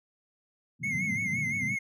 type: band-pass noise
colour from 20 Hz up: white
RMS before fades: -36 dBFS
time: 0.79-1.77 s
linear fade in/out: 50 ms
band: 100 to 230 Hz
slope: 48 dB/octave
type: tone with vibrato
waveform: triangle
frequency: 2137 Hz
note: C7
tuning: 36 cents sharp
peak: -27 dBFS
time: 0.83-1.79 s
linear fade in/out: 10 ms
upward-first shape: sine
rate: 5.8 Hz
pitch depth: 66 cents each way
effects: none